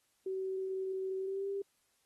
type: tone with pitch glide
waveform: sine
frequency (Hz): 380 to 396.1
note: F#4 to G4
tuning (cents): +46 to +18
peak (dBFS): -34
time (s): 0.26-1.62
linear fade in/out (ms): 5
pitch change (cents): +72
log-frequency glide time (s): 1.18-1.49
effects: white hiss -75 dBFS RMS until 2.05 s + AAC 32 kbps